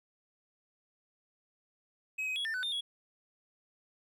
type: tone with pitch steps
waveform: triangle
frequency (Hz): 2547 / 2524 / 3344 / 1792 / 1503 / 3620 / 3343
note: D#7 / D#7 / G#7 / A6 / F#6 / A7 / G#7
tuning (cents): +40 / +24 / +11 / +31 / +27 / +48 / +11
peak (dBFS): -31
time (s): 2.18-2.81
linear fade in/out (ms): 10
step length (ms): 90
effects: none